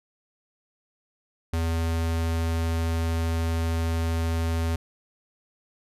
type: tone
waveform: square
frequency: 82.41 Hz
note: E2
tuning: in tune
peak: -24 dBFS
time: 1.53-4.76 s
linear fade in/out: 5 ms
effects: resampled to 32000 Hz